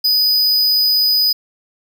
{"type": "tone", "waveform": "square", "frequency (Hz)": 4978, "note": "D#8", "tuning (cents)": 0, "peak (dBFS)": -12, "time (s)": [0.04, 1.33], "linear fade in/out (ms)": 10, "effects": ["8-bit"]}